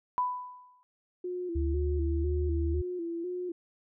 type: tone with exponential decay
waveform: sine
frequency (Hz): 995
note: B5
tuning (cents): +13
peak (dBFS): -23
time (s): 0.18-0.83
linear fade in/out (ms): 0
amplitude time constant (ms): 140
type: tone with vibrato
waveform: sine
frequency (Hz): 348.2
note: F4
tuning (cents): -5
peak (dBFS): -32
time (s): 1.24-3.52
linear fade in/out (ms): 5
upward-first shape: square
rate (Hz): 2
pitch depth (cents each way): 58
type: tone with pitch glide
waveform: sine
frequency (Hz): 73.42 to 76.14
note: D2 to D#2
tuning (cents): 0 to -37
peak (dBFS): -27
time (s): 1.55-2.82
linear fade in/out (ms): 10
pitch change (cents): +63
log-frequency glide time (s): 1.72-2.46
effects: none